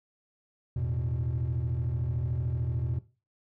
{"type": "chord", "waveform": "triangle", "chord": "E suspended fourth", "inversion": "none", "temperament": "equal", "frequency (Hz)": [82.41, 110, 123.47], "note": ["E2", "A2", "B2"], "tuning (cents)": [0, 0, 0], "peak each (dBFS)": [-30, -32, -27], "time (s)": [0.76, 2.99], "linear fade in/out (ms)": 5, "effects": ["noise-tail reverb RT60 0.3 s tail -17 dB re dry", "tanh soft clip ceiling -22 dBFS"]}